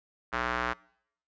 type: tone with band-pass filter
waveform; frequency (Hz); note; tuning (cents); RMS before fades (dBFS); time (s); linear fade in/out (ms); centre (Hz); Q
square; 60.7; B1; -29; -31; 0.32-0.74; 20; 1400; 1.9
effects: noise-tail reverb RT60 0.7 s tail -24 dB re dry + resampled to 16000 Hz